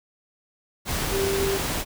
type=tone in noise; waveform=sine; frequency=392 Hz; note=G4; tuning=in tune; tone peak=-23 dBFS; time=1.1-1.6 s; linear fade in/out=50 ms; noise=pink; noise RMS=-27 dBFS; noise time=0.85-1.85 s; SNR=+1 dB; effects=none